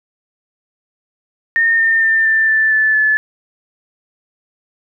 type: tone with pitch steps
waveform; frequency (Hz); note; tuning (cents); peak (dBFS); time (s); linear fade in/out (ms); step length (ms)
sine; 1829 / 1812.2 / 1795.5 / 1779 / 1762.6 / 1746.4 / 1730.3; A#6 / A#6 / A6 / A6 / A6 / A6 / A6; -33 / -49 / +35 / +19 / +3 / -13 / -29; -10; 1.56-3.17; 0; 230
effects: none